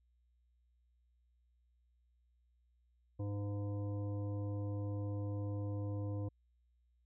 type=harmonic tone; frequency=101.9 Hz; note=G#2; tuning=32 cents flat; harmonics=1 / 3 / 5 / 7 / 9 / 10; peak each=-37 / -45 / -48 / -59 / -63 / -61 dBFS; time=3.19-6.29 s; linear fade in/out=10 ms; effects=added 60 Hz sine -70 dBFS peak until 7.05 s